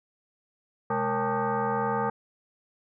sine tone with frequency modulation, 210 Hz, G#3, 19 cents sharp, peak -24 dBFS, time 0.9-2.1 s, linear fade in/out 5 ms, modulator 338 Hz, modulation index 3.3, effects none

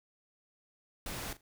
pink noise with echo, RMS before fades -40 dBFS, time 1.06-1.33 s, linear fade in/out 2 ms, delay 40 ms, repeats 2, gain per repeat -15 dB, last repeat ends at 1.41 s, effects none

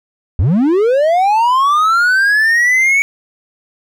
triangle linear sweep, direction up, 68.5 to 2251 Hz, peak -7 dBFS, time 0.39-3.02 s, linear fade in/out 0 ms, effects none

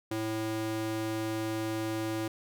square tone with high-pass filter, 110 Hz, A2, in tune, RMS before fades -33 dBFS, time 0.11-2.28 s, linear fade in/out 5 ms, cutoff 230 Hz, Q 3.4, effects none

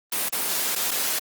white noise with dropouts, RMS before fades -25 dBFS, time 0.12-1.19 s, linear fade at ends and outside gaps 5 ms, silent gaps 0.291-0.324 / 0.752-0.759 / 0.909-0.914 s, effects high-pass 200 Hz 12 dB/octave + Opus 24 kbps

